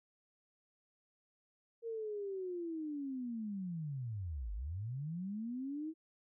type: linear two-way sweep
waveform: sine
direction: down then up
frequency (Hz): 466.2 to 47.06 to 325.6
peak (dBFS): -38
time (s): 1.82-5.94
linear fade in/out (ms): 50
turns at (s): 4.53
effects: none